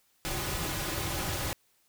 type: noise with comb filter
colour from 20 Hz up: pink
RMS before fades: -33 dBFS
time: 0.25-1.53 s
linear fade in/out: 0 ms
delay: 4.4 ms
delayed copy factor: -0.55
effects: white hiss -69 dBFS RMS until 1.88 s